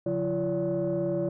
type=tone cluster; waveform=sine; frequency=142.6 / 179.4 / 341.3 / 572 Hz; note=C#3 / F3 / F4 / D5; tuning=+49 / +47 / -40 / -46 cents; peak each=-33 / -32 / -28 / -28 dBFS; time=0.06-1.29 s; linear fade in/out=5 ms; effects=tanh soft clip ceiling -20 dBFS